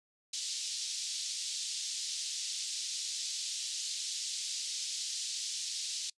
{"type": "band-pass noise", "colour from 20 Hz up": "pink", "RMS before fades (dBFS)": -38, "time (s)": [0.33, 6.1], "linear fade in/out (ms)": 5, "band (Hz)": [3800, 7600], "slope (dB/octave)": 24, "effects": ["noise-tail reverb RT60 0.1 s tail -24 dB re dry", "resampled to 24000 Hz"]}